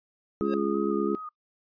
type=harmonic tone; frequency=69.3 Hz; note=C#2; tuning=in tune; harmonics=3 / 4 / 5 / 6; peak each=-30 / -31 / -28 / -29 dBFS; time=0.41-1.15 s; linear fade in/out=0 ms
type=tone with vibrato; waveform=sine; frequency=1244.5 Hz; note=D#6; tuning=in tune; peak=-36 dBFS; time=0.41-1.29 s; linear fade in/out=5 ms; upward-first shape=square; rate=3 Hz; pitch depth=21 cents each way
type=tone with exponential growth; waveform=square; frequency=539 Hz; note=C#5; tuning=49 cents flat; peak=-31 dBFS; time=0.42-0.54 s; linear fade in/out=1 ms; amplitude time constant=26 ms
effects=noise-tail reverb RT60 0.1 s tail -19 dB re dry + resampled to 11025 Hz